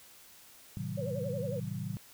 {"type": "chord", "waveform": "sine", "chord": "A diminished seventh", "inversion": "none", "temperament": "just", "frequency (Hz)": [110, 132, 158.4, 190.08], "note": ["A2", "C3", "Eb3", "Gb3"], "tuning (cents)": [0, 16, 31, 47], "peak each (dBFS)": -40, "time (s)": [0.77, 1.97], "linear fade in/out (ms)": 0}
{"type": "tone with vibrato", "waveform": "sine", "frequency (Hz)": 523.3, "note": "C5", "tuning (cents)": 0, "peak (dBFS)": -35, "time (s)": [0.97, 1.6], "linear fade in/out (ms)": 10, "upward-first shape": "sine", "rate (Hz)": 11, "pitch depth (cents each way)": 150}
{"effects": ["white hiss -56 dBFS RMS until 2.13 s"]}